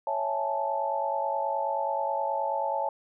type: chord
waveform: sine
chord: A major seventh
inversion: first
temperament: equal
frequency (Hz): 554.4 / 659.3 / 830.6 / 880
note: C#5 / E5 / G#5 / A5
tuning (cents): 0 / 0 / 0 / 0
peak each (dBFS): -32 / -34 / -34 / -29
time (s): 0.07-2.89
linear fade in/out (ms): 2
effects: none